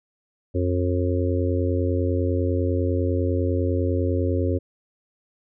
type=harmonic tone; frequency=90 Hz; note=F#2; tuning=47 cents flat; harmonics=1 / 3 / 4 / 5 / 6; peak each=-22 / -27 / -28 / -29 / -30 dBFS; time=0.54-4.59 s; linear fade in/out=20 ms; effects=none